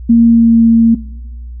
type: tone with pitch glide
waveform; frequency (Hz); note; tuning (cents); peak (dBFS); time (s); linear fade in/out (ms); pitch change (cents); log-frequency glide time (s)
sine; 231.8 to 228.6; A#3 to A#3; -10 to -34; -3; 0.09-0.95; 10; -24; 0.25-0.63
effects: noise-tail reverb RT60 1.0 s tail -19 dB re dry + added 60 Hz sine -24 dBFS peak until 1.6 s